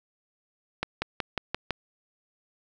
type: accelerating click train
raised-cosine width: 0.3 ms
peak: -11 dBFS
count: 6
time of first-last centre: 0.83-1.707 s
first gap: 190 ms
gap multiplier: 0.96
effects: none